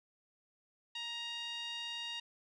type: tone with band-pass filter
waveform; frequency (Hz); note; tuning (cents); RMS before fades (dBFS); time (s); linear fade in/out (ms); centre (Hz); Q
sawtooth; 938; A#5; +11; -42; 0.95-2.2; 5; 3300; 5.6
effects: resampled to 24000 Hz